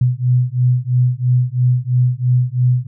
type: beating tone pair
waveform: sine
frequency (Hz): 123.47 / 126.47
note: B2 / B2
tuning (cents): 0 / +42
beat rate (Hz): 3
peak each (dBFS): -15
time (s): 0.01-2.87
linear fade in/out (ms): 5
effects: none